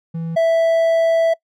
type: tone pair in turn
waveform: triangle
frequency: 164.81 / 659.2 Hz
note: E3 / E5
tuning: 0 / 0 cents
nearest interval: 2 octaves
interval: 2400 cents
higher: second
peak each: -20 / -10 dBFS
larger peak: second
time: 0.14-0.36 / 0.36-1.34 s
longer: second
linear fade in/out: 10 ms
effects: noise-tail reverb RT60 0.1 s tail -24 dB re dry